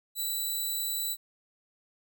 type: tone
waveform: 5% pulse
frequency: 3966 Hz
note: B7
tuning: 7 cents sharp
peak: -22 dBFS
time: 0.15-1.17 s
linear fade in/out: 50 ms
effects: none